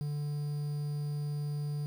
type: tone with quantisation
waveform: triangle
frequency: 146.83 Hz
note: D3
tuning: in tune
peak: -30 dBFS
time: 0.01-1.86 s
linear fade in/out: 0 ms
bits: 9
effects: none